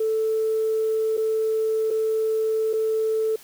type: tone with dropouts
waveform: sine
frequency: 440 Hz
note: A4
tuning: in tune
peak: -19 dBFS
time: 0-3.36 s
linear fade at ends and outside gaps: 5 ms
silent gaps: 1.17-1.176 / 1.905-1.909 / 2.731-2.735 s
effects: tanh soft clip ceiling -15 dBFS + white hiss -48 dBFS RMS until 3.43 s